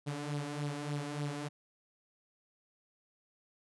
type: tone with flanger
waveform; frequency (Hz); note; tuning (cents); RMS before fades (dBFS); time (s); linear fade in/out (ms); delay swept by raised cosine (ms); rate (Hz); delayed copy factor
sawtooth; 145.8; D3; -12; -38; 0.06-1.49; 20; 0.21 to 4.11; 3.4; +0.6
effects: resampled to 24000 Hz